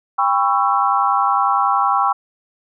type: chord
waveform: sine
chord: C# half-diminished seventh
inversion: second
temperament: just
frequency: 798.3 / 997.9 / 1108.7 / 1330.5 Hz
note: G5 / B5 / C#6 / E6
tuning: +31 / +18 / 0 / +16 cents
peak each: -18 / -21 / -18 / -20 dBFS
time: 0.18-2.13 s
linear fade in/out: 10 ms
effects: none